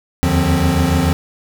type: tone cluster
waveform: square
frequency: 78.7 / 85.7 / 151.4 / 177.4 / 263.6 Hz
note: D#2 / F2 / D#3 / F3 / C4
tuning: +20 / -32 / -47 / +27 / +13 cents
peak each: -20 dBFS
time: 0.23-1.13 s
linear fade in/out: 0 ms
effects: none